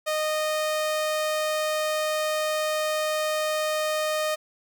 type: tone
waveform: sawtooth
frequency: 617 Hz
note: D#5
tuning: 15 cents flat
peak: -20 dBFS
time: 0.06-4.36 s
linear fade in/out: 20 ms
effects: none